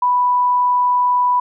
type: tone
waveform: sine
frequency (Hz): 987.8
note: B5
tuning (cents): 0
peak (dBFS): -12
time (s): 0.02-1.4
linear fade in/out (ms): 5
effects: none